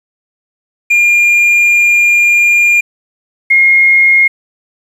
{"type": "tone pair in turn", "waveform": ["triangle", "sine"], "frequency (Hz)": [2407, 2144], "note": ["D7", "C7"], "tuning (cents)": [42, 42], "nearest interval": "major second", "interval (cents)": 200, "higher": "first", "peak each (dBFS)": -4, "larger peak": "neither", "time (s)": [[0.9, 2.81], [3.5, 4.28]], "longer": "first", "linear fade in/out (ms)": 10, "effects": ["resampled to 32000 Hz", "7-bit"]}